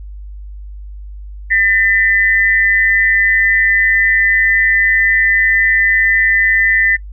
sine tone pair together, 1798.1 / 1998 Hz, A6 / B6, +37 / +20 cents, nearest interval major second, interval 183 cents, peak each -12 dBFS, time 1.5-6.97 s, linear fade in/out 20 ms, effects noise-tail reverb RT60 0.1 s tail -26 dB re dry + added 50 Hz sine -27 dBFS peak until 7.12 s

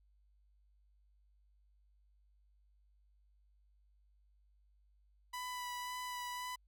sawtooth tone with vibrato, 991 Hz, B5, 6 cents sharp, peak -37 dBFS, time 5.33-6.56 s, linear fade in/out 10 ms, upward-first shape sine, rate 1.9 Hz, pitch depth 14 cents each way, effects added 50 Hz sine -67 dBFS peak until 6.67 s

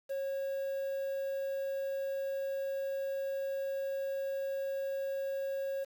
triangle tone with quantisation, 546 Hz, C#5, 26 cents flat, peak -31 dBFS, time 0.09-5.85 s, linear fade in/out 20 ms, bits 9, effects none

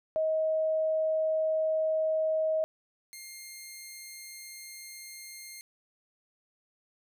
sine / 10% pulse tone pair in turn, 632 / 2118 Hz, D#5 / C7, +27 / +21 cents, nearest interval octave + major sixth, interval 2094 cents, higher second, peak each -25 / -34 dBFS, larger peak first, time 0.16-2.64 / 3.13-5.61 s, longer neither, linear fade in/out 0 ms, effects none

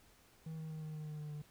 triangle tone with pitch steps, 160 / 158.35 / 156.71 / 155.09 / 153.48 / 151.89 / 150.32 / 148.77 Hz, D#3 / D#3 / D#3 / D#3 / D#3 / D#3 / D3 / D3, +49 / +31 / +13 / -5 / -23 / -41 / +41 / +23 cents, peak -40 dBFS, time 0.46-1.42 s, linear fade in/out 5 ms, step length 120 ms, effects pink hiss -66 dBFS RMS until 1.5 s

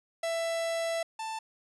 45% pulse tone pair in turn, 664 / 884.6 Hz, E5 / A5, +12 / +9 cents, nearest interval perfect fourth, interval 497 cents, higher second, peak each -29 / -34 dBFS, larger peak first, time 0.23-1.03 / 1.19-1.39 s, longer first, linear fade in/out 5 ms, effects resampled to 24000 Hz

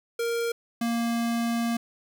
square tone pair in turn, 466.2 / 233.1 Hz, A#4 / A#3, 0 / 0 cents, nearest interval octave, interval 1200 cents, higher first, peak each -26 / -25 dBFS, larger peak second, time 0.19-0.52 / 0.81-1.77 s, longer second, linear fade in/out 5 ms, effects 11-bit

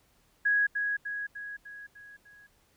sine tone with echo, 1661.2 Hz, G#6, in tune, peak -22 dBFS, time 0.45-0.67 s, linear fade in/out 10 ms, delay 300 ms, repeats 6, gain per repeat -5 dB, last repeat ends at 2.47 s, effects pink hiss -67 dBFS RMS until 2.76 s

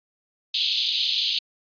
white band-pass noise, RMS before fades -24 dBFS, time 0.54-1.39 s, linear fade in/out 5 ms, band 3000 to 4400 Hz, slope 48 dB/octave, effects resampled to 11025 Hz

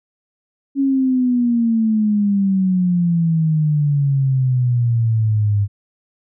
sine exponential sweep, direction down, 278 to 100.3 Hz, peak -13 dBFS, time 0.75-5.68 s, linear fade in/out 50 ms, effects none

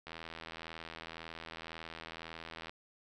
click train, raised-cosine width 0.3 ms, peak -28 dBFS, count 216, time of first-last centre 0.07-2.695 s, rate 81.9 Hz, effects none

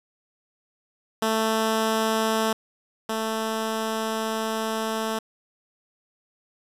10% pulse tone pair in turn, 221.3 / 221.3 Hz, A3 / A3, +10 / +10 cents, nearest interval unison, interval 0 cents, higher neither, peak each -13 / -17 dBFS, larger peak first, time 1.22-2.53 / 3.09-5.19 s, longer second, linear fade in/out 5 ms, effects resampled to 32000 Hz + 8-bit

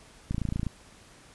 click train, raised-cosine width 5 ms, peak -17 dBFS, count 11, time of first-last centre 0.31-0.667 s, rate 28 Hz, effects pink hiss -54 dBFS RMS until 1.34 s + resampled to 24000 Hz

